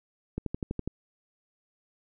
click train, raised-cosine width 3 ms, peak -18 dBFS, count 7, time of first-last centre 0.38-0.876 s, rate 12.1 Hz, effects none

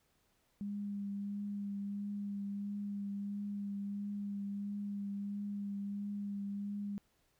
sine tone with vibrato, 202 Hz, G#3, 48 cents flat, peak -37 dBFS, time 0.61-6.98 s, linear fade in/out 0 ms, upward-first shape triangle, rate 1.5 Hz, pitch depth 19 cents each way, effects pink hiss -75 dBFS RMS until 7.39 s

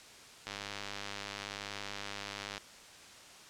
click train, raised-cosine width 0.2 ms, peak -22 dBFS, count 214, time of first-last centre 0.47-2.579 s, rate 101 Hz, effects white hiss -53 dBFS RMS until 3.49 s + low-pass 7000 Hz 12 dB/octave

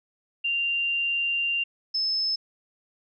sine tone pair in turn, 2781 / 5226 Hz, F7 / E8, -8 / -16 cents, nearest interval major seventh, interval 1092 cents, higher second, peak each -23 dBFS, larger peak neither, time 0.44-1.64 / 1.94-2.36 s, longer first, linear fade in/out 10 ms, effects none

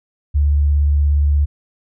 sine tone with vibrato, 72.6 Hz, D2, 19 cents flat, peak -11 dBFS, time 0.34-1.46 s, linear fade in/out 20 ms, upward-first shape triangle, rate 17 Hz, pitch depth 24 cents each way, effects none

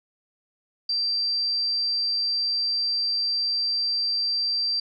sine tone, 4699 Hz, D8, in tune, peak -22 dBFS, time 0.89-4.8 s, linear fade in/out 5 ms, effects none

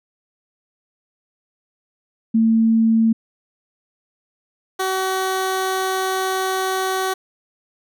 sine / 15% pulse tone pair in turn, 224.8 / 378.1 Hz, A3 / F#4, +37 / +38 cents, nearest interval major sixth, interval 901 cents, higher second, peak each -12 / -13 dBFS, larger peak first, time 2.34-3.13 / 4.79-7.14 s, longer second, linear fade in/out 10 ms, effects none

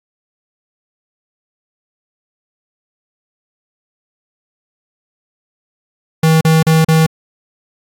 square tone bursts, 160 Hz, D#3, 49 cents sharp, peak -8 dBFS, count 4, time 6.23-7.064 s, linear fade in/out 5 ms, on 180 ms, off 38 ms, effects AAC 64 kbps

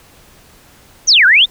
sine exponential two-way sweep, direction down then up, 6570 to 1417 to 3784 Hz, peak -5 dBFS, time 1.07-1.46 s, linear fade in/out 20 ms, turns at 1.26 s, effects pink hiss -45 dBFS RMS until 1.5 s

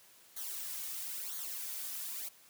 blue noise with flanger, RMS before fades -41 dBFS, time 0.36-2.29 s, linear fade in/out 10 ms, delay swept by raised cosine 0.38 to 2.98 ms, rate 1 Hz, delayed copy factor -0.9, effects white hiss -61 dBFS RMS until 2.49 s + high-pass 100 Hz 12 dB/octave

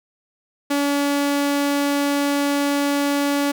sawtooth tone, 284.7 Hz, C#4, 46 cents sharp, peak -14 dBFS, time 0.7-3.52 s, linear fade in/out 10 ms, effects none

